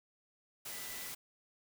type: tone in noise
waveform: sine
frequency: 1986 Hz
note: B6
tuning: 9 cents sharp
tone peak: -52 dBFS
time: 0.71-1.11 s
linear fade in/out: 10 ms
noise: white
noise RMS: -44 dBFS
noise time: 0.65-1.15 s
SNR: -11 dB
effects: none